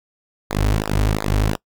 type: tone with flanger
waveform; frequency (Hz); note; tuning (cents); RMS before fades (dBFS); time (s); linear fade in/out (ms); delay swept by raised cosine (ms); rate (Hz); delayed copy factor
sawtooth; 51.8; G#1; -4; -19; 0.5-1.57; 10; 0.32 to 5.92; 2.8; -1
effects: noise-tail reverb RT60 0.1 s tail -24 dB re dry